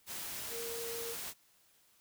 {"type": "tone in noise", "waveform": "sine", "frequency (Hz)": 463.8, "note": "A#4", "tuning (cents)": -9, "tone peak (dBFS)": -41, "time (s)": [0.5, 1.16], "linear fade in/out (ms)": 50, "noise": "white", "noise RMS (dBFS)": -42, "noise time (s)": [0.06, 1.34], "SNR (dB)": -2, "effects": ["white hiss -68 dBFS RMS until 2 s"]}